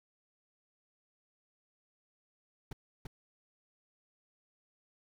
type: noise with echo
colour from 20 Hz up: brown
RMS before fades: -39 dBFS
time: 2.71-2.73 s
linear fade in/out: 5 ms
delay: 340 ms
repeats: 1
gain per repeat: -2 dB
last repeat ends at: 3.07 s
effects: none